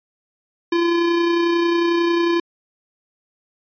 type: tone with amplitude modulation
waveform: square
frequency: 341.1 Hz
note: F4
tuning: 41 cents flat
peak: -15 dBFS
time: 0.72-2.4 s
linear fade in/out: 5 ms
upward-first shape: sine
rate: 31.1 Hz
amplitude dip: 30%
effects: resampled to 11025 Hz